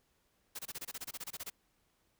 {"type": "noise bursts", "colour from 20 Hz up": "white", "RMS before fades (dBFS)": -42, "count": 15, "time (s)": [0.55, 1.501], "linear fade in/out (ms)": 10, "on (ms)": 41, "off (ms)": 24, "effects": ["pink hiss -75 dBFS RMS until 2.19 s"]}